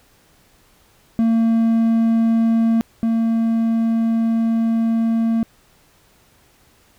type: tone pair in turn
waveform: triangle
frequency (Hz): 227.3 / 227.3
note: A#3 / A#3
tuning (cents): -43 / -43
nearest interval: unison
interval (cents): 0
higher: neither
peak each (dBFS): -11 / -13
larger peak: first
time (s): 1.19-2.81 / 3.03-5.43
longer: second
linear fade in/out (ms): 0
effects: pink hiss -55 dBFS RMS until 6.98 s